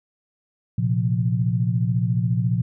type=chord; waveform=sine; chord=Bb suspended second; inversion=none; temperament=equal; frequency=116.54 / 130.81 / 174.61 Hz; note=Bb2 / C3 / F3; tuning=0 / 0 / 0 cents; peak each=-21 / -24 / -24 dBFS; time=0.78-2.62 s; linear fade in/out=5 ms; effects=none